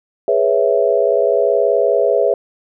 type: chord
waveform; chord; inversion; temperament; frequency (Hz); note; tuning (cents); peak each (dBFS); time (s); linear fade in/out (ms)
sine; C# minor seventh; second; equal; 415.3 / 493.9 / 554.4 / 659.3; G#4 / B4 / C#5 / E5; 0 / 0 / 0 / 0; -17; 0.28-2.34; 2
effects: none